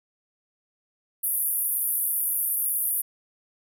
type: band-pass noise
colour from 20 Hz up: pink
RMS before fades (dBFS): -26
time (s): 1.23-3.02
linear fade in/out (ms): 10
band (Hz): 10000 to 15000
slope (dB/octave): 96
effects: none